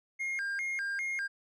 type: tone with vibrato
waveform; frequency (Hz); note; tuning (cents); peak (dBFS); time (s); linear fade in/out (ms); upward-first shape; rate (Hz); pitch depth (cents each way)
triangle; 1851; A#6; -13; -30; 0.19-1.28; 20; square; 2.5; 250
effects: resampled to 24000 Hz